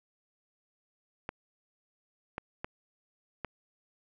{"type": "clicks", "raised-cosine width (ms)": 0.5, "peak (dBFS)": -20, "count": 4, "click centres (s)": [1.291, 2.381, 2.645, 3.447], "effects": []}